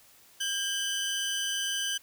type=tone pair together; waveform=25% pulse; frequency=1601 / 3017 Hz; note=G6 / F#7; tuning=+36 / +33 cents; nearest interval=major seventh; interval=1097 cents; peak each=-30 / -27 dBFS; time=0.4-1.98 s; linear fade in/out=10 ms; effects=white hiss -58 dBFS RMS until 2.02 s